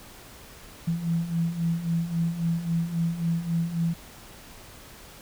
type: beating tone pair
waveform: sine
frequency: 164.81 / 168.51 Hz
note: E3 / E3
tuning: 0 / +38 cents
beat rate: 3.7 Hz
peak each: -30 / -25 dBFS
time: 0.87-3.94 s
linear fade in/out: 10 ms
effects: pink hiss -47 dBFS RMS until 5.21 s